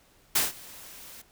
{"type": "noise with ADSR envelope", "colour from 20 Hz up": "white", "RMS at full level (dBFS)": -22, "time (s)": [0.35, 1.22], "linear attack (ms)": 9, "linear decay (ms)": 160, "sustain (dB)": -24, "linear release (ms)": 9, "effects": ["pink hiss -61 dBFS RMS until 1.31 s"]}